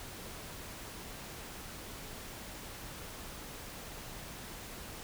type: silence
effects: pink hiss -46 dBFS RMS until 5.03 s